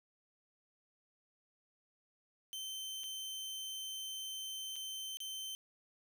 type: tone with dropouts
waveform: sawtooth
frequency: 3094 Hz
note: G7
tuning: 23 cents flat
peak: -38 dBFS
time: 2.53-5.55 s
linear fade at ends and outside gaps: 0 ms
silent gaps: 3.035-3.04 / 4.758-4.763 / 5.171-5.203 s
effects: none